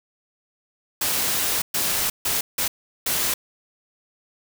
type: noise bursts at uneven times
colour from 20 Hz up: white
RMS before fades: -23 dBFS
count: 5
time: 1.01-1.62 / 1.74-2.1 / 2.25-2.41 / 2.58-2.68 / 3.06-3.34 s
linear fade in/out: 5 ms
effects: none